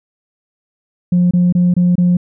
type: tone bursts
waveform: sine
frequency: 177.5 Hz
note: F3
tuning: 28 cents sharp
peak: -7 dBFS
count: 5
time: 1.12-2.17 s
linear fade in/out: 5 ms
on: 190 ms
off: 25 ms
effects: tanh soft clip ceiling -6 dBFS